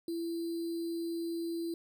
sine tone with sample-and-hold, 335.1 Hz, E4, 29 cents sharp, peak -33 dBFS, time 0.08-1.74 s, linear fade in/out 2 ms, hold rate 4410 Hz, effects none

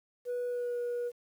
sine tone with pitch glide, 489.4 to 482.4 Hz, B4 to B4, -16 to -41 cents, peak -29 dBFS, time 0.25-1.12 s, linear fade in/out 50 ms, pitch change -25 cents, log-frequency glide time 0.48-0.79 s, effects tanh soft clip ceiling -30 dBFS + 10-bit

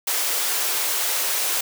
white high-pass noise, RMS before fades -23 dBFS, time 0.07-1.61 s, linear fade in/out 5 ms, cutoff 380 Hz, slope 24 dB/octave, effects none

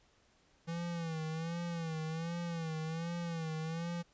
square tone with vibrato, 164.81 Hz, E3, in tune, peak -37 dBFS, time 0.67-4.03 s, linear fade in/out 20 ms, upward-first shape sine, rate 1.3 Hz, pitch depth 77 cents each way, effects pink hiss -69 dBFS RMS until 4.13 s + resampled to 16000 Hz

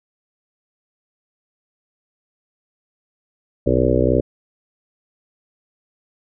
harmonic tone, 63.1 Hz, B1, 38 cents sharp, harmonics 1 / 2 / 4 / 5 / 6 / 7 / 8 / 9, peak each -22 / -22 / -22 / -22 / -22 / -22 / -22 / -22 dBFS, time 3.66-4.21 s, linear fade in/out 10 ms, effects none

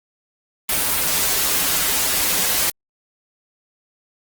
white noise with comb filter, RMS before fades -19 dBFS, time 0.69-2.7 s, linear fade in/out 2 ms, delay 8.7 ms, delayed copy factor -1, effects Opus 32 kbps

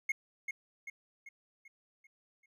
triangle tone with echo, 2159 Hz, C#7, 46 cents flat, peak -27 dBFS, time 0.09-0.12 s, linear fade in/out 5 ms, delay 390 ms, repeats 6, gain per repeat -6 dB, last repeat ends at 2.46 s, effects none

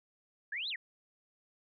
sine exponential two-way sweep, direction up then down, 1627 to 4261 to 1732 Hz, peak -35 dBFS, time 0.52-0.76 s, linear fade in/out 5 ms, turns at 0.69 s, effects none

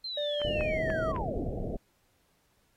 sine linear sweep, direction down, 4186 to 51.2 Hz, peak -34 dBFS, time 0.04-1.5 s, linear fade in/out 5 ms
triangle tone with pitch glide, 587.3 to 640.5 Hz, D5 to E5, 0 to -50 cents, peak -28 dBFS, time 0.17-1.12 s, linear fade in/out 5 ms, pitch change +150 cents, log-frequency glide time 0.42-0.84 s
clicks, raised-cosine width 0.5 ms, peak -24 dBFS, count 4, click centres 0.417 / 0.609 / 0.902 / 1.163 s
pink low-pass noise, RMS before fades -34 dBFS, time 0.44-1.77 s, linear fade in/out 10 ms, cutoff 720 Hz, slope 96 dB/octave
effects pink hiss -71 dBFS RMS until 2.76 s + AAC 48 kbps

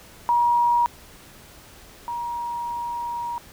sine tone pair in turn, 954 / 949.3 Hz, A#5 / A#5, +40 / +31 cents, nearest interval unison, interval 9 cents, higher first, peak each -16 / -26 dBFS, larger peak first, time 0.29-0.86 / 2.08-3.38 s, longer second, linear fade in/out 0 ms, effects pink hiss -47 dBFS RMS until 3.52 s

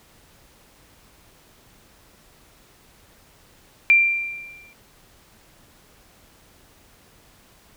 sine tone with exponential decay, 2368 Hz, D7, 14 cents sharp, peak -9 dBFS, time 3.9-4.73 s, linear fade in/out 0 ms, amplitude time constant 180 ms, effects pink hiss -54 dBFS RMS until 7.76 s

